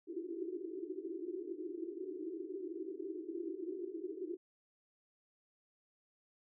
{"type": "band-pass noise", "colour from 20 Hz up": "pink", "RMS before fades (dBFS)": -43, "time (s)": [0.07, 4.37], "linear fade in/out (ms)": 20, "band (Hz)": [320, 390], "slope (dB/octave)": 96, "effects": []}